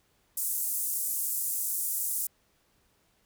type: band-pass noise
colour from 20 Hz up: white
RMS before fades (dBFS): -31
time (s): 0.37-2.27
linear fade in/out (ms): 5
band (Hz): 8000 to 16000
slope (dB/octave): 24
effects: pink hiss -69 dBFS RMS until 3.25 s